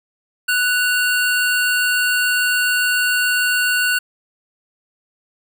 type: tone pair together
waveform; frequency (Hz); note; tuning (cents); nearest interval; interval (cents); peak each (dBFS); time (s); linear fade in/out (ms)
square; 1480 / 2781; F#6 / F7; 0 / -8; major seventh; 1092; -17 / -22; 0.48-3.99; 10
effects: none